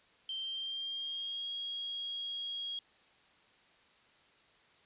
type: tone with pitch glide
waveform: sine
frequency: 3136 to 3281 Hz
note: G7 to G#7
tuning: 0 to -22 cents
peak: -36 dBFS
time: 0.29-2.79 s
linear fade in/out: 2 ms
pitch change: +78 cents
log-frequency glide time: 0.39-1.5 s
effects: white hiss -65 dBFS RMS until 4.85 s + resampled to 8000 Hz